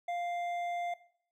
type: tone with hard clipping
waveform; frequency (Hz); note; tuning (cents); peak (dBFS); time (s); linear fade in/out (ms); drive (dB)
sine; 698.5; F5; 0; -34; 0.08-0.94; 5; 7
effects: noise-tail reverb RT60 0.6 s tail -18 dB re dry